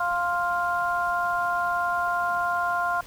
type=harmonic tone; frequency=350 Hz; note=F4; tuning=4 cents sharp; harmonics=2 / 3 / 4; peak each=-27 / -27 / -27 dBFS; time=0-3.01 s; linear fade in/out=5 ms; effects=pink hiss -47 dBFS RMS until 3.06 s